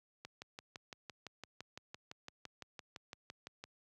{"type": "click train", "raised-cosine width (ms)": 0.2, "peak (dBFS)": -29, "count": 21, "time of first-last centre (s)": [0.25, 3.64], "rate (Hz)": 5.9, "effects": ["high-pass 80 Hz 12 dB/octave"]}